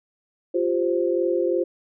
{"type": "chord", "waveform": "sine", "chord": "F suspended second", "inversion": "none", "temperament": "equal", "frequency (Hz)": [349.2, 392, 523.3], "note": ["F4", "G4", "C5"], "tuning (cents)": [0, 0, 0], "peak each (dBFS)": [-22, -26, -24], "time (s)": [0.54, 1.64], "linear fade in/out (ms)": 10, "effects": []}